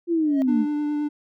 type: linear sweep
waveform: sine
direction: down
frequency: 349.2 to 210 Hz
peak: -18 dBFS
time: 0.07-0.66 s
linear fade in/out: 50 ms
type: tone with exponential growth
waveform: triangle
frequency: 633 Hz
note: D#5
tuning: 30 cents sharp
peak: -24 dBFS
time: 0.2-0.42 s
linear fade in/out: 0 ms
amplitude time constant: 47 ms
type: tone with vibrato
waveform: triangle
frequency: 296.2 Hz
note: D4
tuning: 15 cents sharp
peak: -20 dBFS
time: 0.47-1.09 s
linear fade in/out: 20 ms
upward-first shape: triangle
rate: 9.5 Hz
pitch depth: 14 cents each way
effects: none